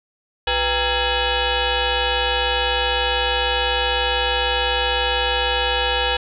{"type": "tone with frequency modulation", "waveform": "sine", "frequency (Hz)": 1233, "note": "D#6", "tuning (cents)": -16, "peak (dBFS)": -17, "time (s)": [0.47, 6.17], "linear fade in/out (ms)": 5, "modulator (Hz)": 432, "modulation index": 5.4, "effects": []}